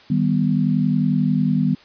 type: chord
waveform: sine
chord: Eb augmented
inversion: none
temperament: equal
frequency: 155.56 / 196 / 246.9 Hz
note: Eb3 / G3 / B3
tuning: 0 / 0 / 0 cents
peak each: -20 dBFS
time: 0.1-1.75 s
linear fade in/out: 5 ms
effects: white hiss -48 dBFS RMS until 1.84 s + resampled to 11025 Hz